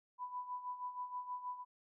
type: tone with tremolo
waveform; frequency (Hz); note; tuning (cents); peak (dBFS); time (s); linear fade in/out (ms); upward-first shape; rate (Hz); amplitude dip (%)
sine; 993; B5; +9; -38; 0.18-1.65; 50; sine; 6.3; 70
effects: none